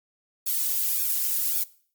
violet noise with flanger, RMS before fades -25 dBFS, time 0.46-1.64 s, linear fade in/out 10 ms, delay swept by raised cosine 0.99 to 2.49 ms, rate 1.8 Hz, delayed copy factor -0.85, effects noise-tail reverb RT60 0.5 s tail -20 dB re dry + MP3 96 kbps

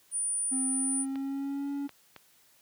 sine tone, 9397 Hz, D9, in tune, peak -28 dBFS, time 0.11-1.06 s, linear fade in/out 50 ms
triangle tone with pitch glide, 261.6 to 282 Hz, C4 to C#4, 0 to +30 cents, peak -29 dBFS, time 0.51-1.88 s, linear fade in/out 20 ms, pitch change +130 cents, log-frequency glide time 0.67-1.7 s
clicks, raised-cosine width 0.3 ms, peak -29 dBFS, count 3, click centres 1.157 / 1.893 / 2.163 s
effects white hiss -63 dBFS RMS until 2.61 s + high-pass 80 Hz 12 dB/octave

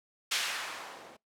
violet noise with low-pass filter sweep, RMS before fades -37 dBFS, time 0.31-1.17 s, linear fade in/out 10 ms, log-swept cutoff 3100 to 430 Hz, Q 0.94, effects noise-tail reverb RT60 0.2 s tail -26 dB re dry

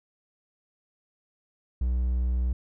triangle tone, 61.74 Hz, B1, in tune, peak -21 dBFS, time 1.81-2.53 s, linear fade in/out 5 ms, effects none

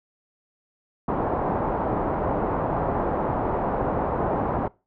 white low-pass noise, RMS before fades -25 dBFS, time 1.08-4.68 s, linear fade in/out 5 ms, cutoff 940 Hz, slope 24 dB/octave, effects noise-tail reverb RT60 0.3 s tail -23 dB re dry

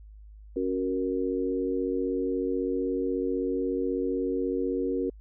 sine chord, F# major, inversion second, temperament equal with one note detuned, 275.3 / 370 / 466.2 Hz, C#4 / F#4 / A#4, -12 / 0 / 0 cents, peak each -30 dBFS, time 0.56-5.1 s, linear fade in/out 5 ms, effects added 52 Hz sine -45 dBFS peak until 5.2 s

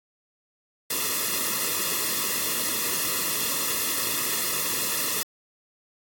white noise with comb filter, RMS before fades -26 dBFS, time 0.9-5.23 s, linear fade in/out 5 ms, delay 1.3 ms, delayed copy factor -0.95, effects AAC 64 kbps

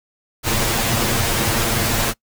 pink noise with comb filter, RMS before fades -19 dBFS, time 0.43-2.14 s, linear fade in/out 50 ms, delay 8.7 ms, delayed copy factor +0.75, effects noise-tail reverb RT60 0.1 s tail -23 dB re dry

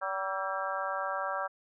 harmonic tone with a mistuned harmonic, 191.6 Hz, G3, 39 cents flat, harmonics 3 / 4 / 5 / 6 / 7 / 8, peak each -37 / -38 / -39 / -38 / -37 / -39 dBFS, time 0.01-1.48 s, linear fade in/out 20 ms, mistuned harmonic 8, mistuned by +71 cents, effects none

